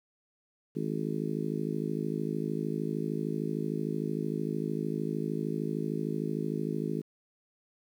harmonic tone, 53.2 Hz, G#1, 42 cents sharp, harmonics 3 / 4 / 5 / 6 / 7 / 8, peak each -35 / -36 / -37 / -38 / -38 / -39 dBFS, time 0.75-7.02 s, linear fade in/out 20 ms, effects 10-bit

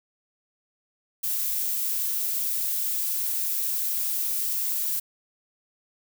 violet noise, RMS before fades -27 dBFS, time 1.23-5 s, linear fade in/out 10 ms, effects none

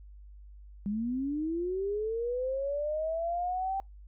sine linear sweep, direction up, 197.6 to 784 Hz, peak -29 dBFS, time 0.86-3.8 s, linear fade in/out 0 ms, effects noise-tail reverb RT60 0.2 s tail -26 dB re dry + added 50 Hz sine -47 dBFS peak until 4.07 s

